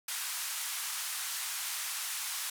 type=band-pass noise; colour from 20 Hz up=white; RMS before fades=-37 dBFS; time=0.08-2.5 s; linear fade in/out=5 ms; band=930 to 13000 Hz; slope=24 dB/octave; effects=none